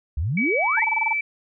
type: exponential sweep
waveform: sine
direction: up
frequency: 64.5 to 2403 Hz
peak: -21 dBFS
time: 0.17-0.85 s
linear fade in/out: 5 ms
type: tone with pitch glide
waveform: sine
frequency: 2278 to 2316 Hz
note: C#7 to D7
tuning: +47 to -25 cents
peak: -21 dBFS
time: 0.37-1.21 s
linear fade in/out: 5 ms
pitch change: +28 cents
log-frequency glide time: 0.53-1.08 s
type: tone bursts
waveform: sine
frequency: 892 Hz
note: A5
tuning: 23 cents sharp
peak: -20 dBFS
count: 8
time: 0.77-1.131 s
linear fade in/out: 5 ms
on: 25 ms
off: 23 ms
effects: none